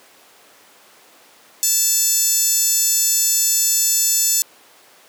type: tone with high-pass filter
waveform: 10% pulse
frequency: 880 Hz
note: A5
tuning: in tune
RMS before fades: -17 dBFS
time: 1.63-4.42 s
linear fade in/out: 0 ms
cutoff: 7900 Hz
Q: 6.9
effects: pink hiss -48 dBFS RMS until 5.08 s + high-pass 400 Hz 12 dB/octave